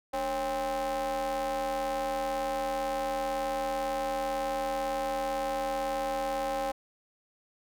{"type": "ring-modulated tone", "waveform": "square", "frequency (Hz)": 126.6, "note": "B2", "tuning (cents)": 43, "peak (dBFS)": -27, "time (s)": [0.13, 6.72], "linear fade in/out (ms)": 10, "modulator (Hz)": 672, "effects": []}